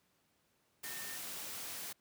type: tone in noise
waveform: sine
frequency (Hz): 1818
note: A#6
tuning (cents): -44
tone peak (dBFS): -49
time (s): 0.84-1.17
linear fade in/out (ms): 10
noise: white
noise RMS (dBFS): -44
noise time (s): 0.83-1.93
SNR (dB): -8
effects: pink hiss -75 dBFS RMS until 2 s + high-pass 100 Hz 12 dB/octave